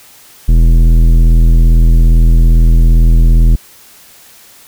sine tone with tanh clipping, 41.2 Hz, E1, in tune, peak -5 dBFS, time 0.48-3.56 s, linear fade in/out 10 ms, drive 13 dB, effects white hiss -40 dBFS RMS until 4.67 s

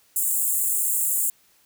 pink high-pass noise, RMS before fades -23 dBFS, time 0.16-1.3 s, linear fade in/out 2 ms, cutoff 7200 Hz, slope 96 dB/octave, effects white hiss -60 dBFS RMS until 1.65 s

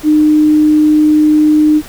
sine tone, 304.6 Hz, D#4, 37 cents flat, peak -5 dBFS, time 0.03-1.82 s, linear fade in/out 50 ms, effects pink hiss -33 dBFS RMS until 1.88 s

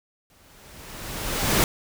pink noise with exponential growth, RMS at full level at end -18 dBFS, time 0.3-1.64 s, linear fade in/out 1 ms, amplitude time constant 290 ms, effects none

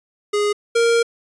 square tone pair in turn, 413.8 / 465.5 Hz, G#4 / A#4, -6 / -2 cents, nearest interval major second, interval 204 cents, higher second, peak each -17 / -14 dBFS, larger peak second, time 0.33-0.53 / 0.75-1.03 s, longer second, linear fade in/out 10 ms, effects resampled to 22050 Hz

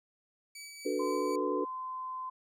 15% pulse tone with tremolo, 2288 Hz, D7, 46 cents flat, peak -37 dBFS, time 0.55-1.36 s, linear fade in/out 5 ms, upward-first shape sine, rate 4 Hz, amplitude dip 30%
sine chord, B minor seventh, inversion first, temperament equal, 293.7 / 370 / 440 / 493.9 Hz, D4 / F#4 / A4 / B4, 0 / 0 / 0 / 0 cents, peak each -35 dBFS, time 0.85-1.65 s, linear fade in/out 10 ms
sine tone, 1030 Hz, C6, 28 cents flat, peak -36 dBFS, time 0.99-2.3 s, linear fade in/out 10 ms
effects none

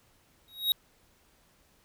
square tone with exponential growth, 3794 Hz, A#7, 30 cents sharp, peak -20 dBFS, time 0.48-0.72 s, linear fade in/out 1 ms, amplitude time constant 52 ms, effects pink hiss -65 dBFS RMS until 1.84 s

